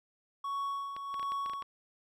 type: tone with tremolo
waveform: triangle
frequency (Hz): 1114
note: C#6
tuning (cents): +8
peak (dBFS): -30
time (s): 0.44-1.63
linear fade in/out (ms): 5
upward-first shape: sine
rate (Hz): 1.4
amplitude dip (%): 55
type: clicks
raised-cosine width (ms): 0.3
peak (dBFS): -30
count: 9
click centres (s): 0.965 / 1.142 / 1.196 / 1.229 / 1.32 / 1.461 / 1.497 / 1.535 / 1.623
effects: none